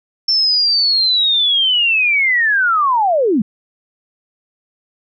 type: linear sweep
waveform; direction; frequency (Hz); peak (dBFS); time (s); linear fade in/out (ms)
sine; down; 5390 to 186.3; -11; 0.28-3.42; 5
effects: none